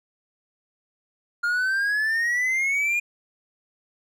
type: exponential sweep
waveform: triangle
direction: up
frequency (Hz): 1405 to 2444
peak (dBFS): -19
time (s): 1.43-3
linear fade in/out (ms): 10
effects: none